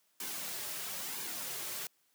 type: noise with flanger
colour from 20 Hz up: white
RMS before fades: -40 dBFS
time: 0.2-1.87 s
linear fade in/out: 2 ms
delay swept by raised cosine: 1.5 to 4.2 ms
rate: 1 Hz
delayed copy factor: -0.55
effects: white hiss -73 dBFS RMS until 2.14 s + high-pass 150 Hz 12 dB/octave